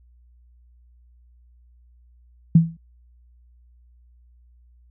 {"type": "tone with exponential decay", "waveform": "sine", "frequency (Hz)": 164.81, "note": "E3", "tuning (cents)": 0, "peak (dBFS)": -6, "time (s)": [2.55, 2.77], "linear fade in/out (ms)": 5, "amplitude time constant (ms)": 47, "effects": ["added 60 Hz sine -51 dBFS peak until 4.9 s"]}